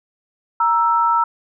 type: tone pair together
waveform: sine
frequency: 936 / 1323.7 Hz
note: A#5 / E6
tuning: +7 / +7 cents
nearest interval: tritone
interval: 600 cents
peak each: -16 dBFS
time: 0.6-1.24 s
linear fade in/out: 5 ms
effects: none